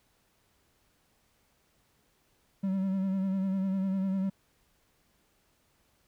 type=tone with vibrato; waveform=triangle; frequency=191.8 Hz; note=G3; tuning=37 cents flat; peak=-25 dBFS; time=2.63-4.3 s; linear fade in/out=10 ms; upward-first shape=sine; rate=10 Hz; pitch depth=39 cents each way; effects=pink hiss -70 dBFS RMS until 6.07 s